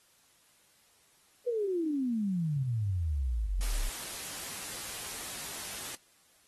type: exponential sweep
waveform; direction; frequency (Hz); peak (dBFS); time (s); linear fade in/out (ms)
sine; down; 497.1 to 31.21; -28; 1.46-3.9; 20
type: noise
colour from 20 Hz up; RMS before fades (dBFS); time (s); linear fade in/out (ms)
white; -40; 3.61-5.95; 0
effects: white hiss -65 dBFS RMS until 6.47 s + AAC 32 kbps